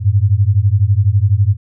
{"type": "beating tone pair", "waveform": "sine", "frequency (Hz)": [94.9, 106.9], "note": ["F#2", "A2"], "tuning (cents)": [44, -49], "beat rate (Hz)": 12, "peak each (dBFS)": -12, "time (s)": [0, 1.57], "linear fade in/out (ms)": 50, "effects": []}